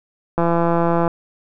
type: click train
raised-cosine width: 1 ms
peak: -5 dBFS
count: 119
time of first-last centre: 0.38-1.078 s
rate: 169 Hz
effects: none